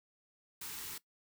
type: band-stop noise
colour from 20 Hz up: white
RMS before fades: -44 dBFS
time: 0.61-0.98 s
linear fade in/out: 5 ms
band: 490 to 810 Hz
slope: 96 dB/octave
effects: noise-tail reverb RT60 0.1 s tail -18 dB re dry